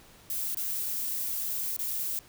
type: noise with dropouts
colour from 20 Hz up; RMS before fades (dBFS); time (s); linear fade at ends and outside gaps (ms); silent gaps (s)
violet; -32; 0.3-2.19; 1; 0.546-0.571 / 1.765-1.791
effects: pink hiss -55 dBFS RMS until 2.28 s